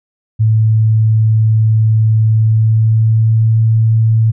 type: tone with pitch glide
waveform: sine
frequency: 110 to 111.79 Hz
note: A2 to A2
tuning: 0 to +28 cents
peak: -7 dBFS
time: 0.39-4.32 s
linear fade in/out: 20 ms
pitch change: +28 cents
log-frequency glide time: 2.25-3.55 s
effects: none